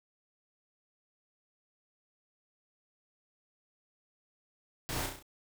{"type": "noise with echo", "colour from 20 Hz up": "pink", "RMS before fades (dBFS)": -37, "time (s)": [4.89, 5.06], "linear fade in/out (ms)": 0, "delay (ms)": 33, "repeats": 5, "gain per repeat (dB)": -4, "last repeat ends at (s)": 5.225, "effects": []}